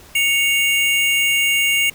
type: tone pair together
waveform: square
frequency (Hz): 2219 / 2796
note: C#7 / F7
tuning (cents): +1 / +1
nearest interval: major third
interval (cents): 400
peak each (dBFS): -18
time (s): 0.15-1.9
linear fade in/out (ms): 5
effects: pink hiss -44 dBFS RMS until 1.94 s